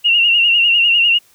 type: tone with vibrato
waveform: sine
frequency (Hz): 2794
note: F7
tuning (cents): 0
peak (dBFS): -9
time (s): 0.04-1.19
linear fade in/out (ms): 20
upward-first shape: sine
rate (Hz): 10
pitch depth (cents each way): 59
effects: white hiss -52 dBFS RMS until 1.34 s